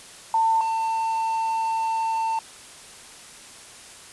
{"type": "tone pair in turn", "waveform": ["sine", "triangle"], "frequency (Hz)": [897, 897], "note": ["A5", "A5"], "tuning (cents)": [33, 33], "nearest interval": "unison", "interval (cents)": 0, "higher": "neither", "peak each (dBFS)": [-17, -20], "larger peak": "first", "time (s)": [[0.34, 0.61], [0.61, 2.39]], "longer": "second", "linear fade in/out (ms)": 2, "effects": ["white hiss -44 dBFS RMS until 4.12 s", "resampled to 24000 Hz"]}